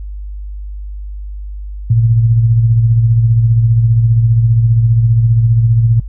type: tone with tremolo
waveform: sine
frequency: 114.8 Hz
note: A#2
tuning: 26 cents flat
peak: -5 dBFS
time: 1.9-6 s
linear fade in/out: 5 ms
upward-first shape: sine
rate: 15 Hz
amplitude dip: 45%
effects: noise-tail reverb RT60 0.1 s tail -26 dB re dry + added 50 Hz sine -22 dBFS peak until 6.08 s